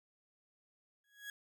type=tone with exponential growth; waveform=35% pulse; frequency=1662 Hz; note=G#6; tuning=1 cent sharp; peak=-39 dBFS; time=1.04-1.3 s; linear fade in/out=2 ms; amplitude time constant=56 ms; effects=none